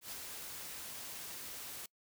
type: noise with ADSR envelope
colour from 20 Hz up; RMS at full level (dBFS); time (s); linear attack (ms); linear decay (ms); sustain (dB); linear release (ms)
white; -43; 0.01-1.86; 110; 18; -3; 4
effects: noise-tail reverb RT60 0.1 s tail -25 dB re dry